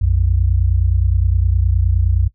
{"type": "tone pair together", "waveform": "sine", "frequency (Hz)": [60.1, 89.74], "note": ["B1", "F2"], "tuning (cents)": [-46, 48], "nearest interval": "perfect fifth", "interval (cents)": 694, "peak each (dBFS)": -15, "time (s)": [0.01, 2.28], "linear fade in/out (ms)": 10, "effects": ["noise-tail reverb RT60 0.1 s tail -17 dB re dry"]}